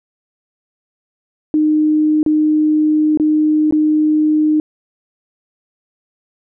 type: tone with dropouts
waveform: sine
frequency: 306.5 Hz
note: D#4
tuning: 26 cents flat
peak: -10 dBFS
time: 1.54-4.6 s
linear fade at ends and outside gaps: 1 ms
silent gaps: 2.23-2.262 / 3.174-3.198 / 3.71-3.724 s
effects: none